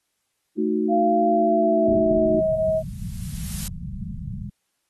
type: chord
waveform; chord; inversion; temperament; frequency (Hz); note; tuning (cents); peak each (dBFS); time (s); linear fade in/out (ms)
sine; D# diminished; second; equal; 220 / 311.1 / 370; A3 / D#4 / F#4; 0 / 0 / 0; -24; 0.57-2.41; 20
type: tone with pitch glide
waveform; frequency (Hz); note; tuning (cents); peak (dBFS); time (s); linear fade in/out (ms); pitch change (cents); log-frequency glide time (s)
sine; 689 to 635.5; F5 to D#5; -24 to +36; -18; 0.88-2.83; 50; -140; 1.27-2.4
type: low-pass noise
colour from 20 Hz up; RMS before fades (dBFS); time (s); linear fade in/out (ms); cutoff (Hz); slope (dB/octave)
white; -32; 1.88-4.5; 5; 210; 96
type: noise with exponential growth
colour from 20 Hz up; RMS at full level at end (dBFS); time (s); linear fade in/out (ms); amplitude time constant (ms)
blue; -29; 2.25-3.68; 0; 310
effects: white hiss -74 dBFS RMS until 4.89 s + AAC 32 kbps